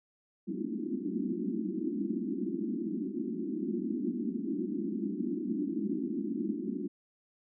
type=band-pass noise; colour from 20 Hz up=pink; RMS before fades=-34 dBFS; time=0.47-6.88 s; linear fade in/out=20 ms; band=190 to 360 Hz; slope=96 dB/octave; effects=none